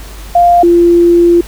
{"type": "tone pair in turn", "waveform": "sine", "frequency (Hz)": [698.5, 344.4], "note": ["F5", "F4"], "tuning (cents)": [0, -24], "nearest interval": "octave", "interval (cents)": 1224, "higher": "first", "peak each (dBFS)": -3, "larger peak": "neither", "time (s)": [[0.35, 0.63], [0.63, 1.41]], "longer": "second", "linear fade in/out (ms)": 5, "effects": ["added 50 Hz sine -27 dBFS peak until 1.47 s", "pink hiss -33 dBFS RMS until 1.47 s"]}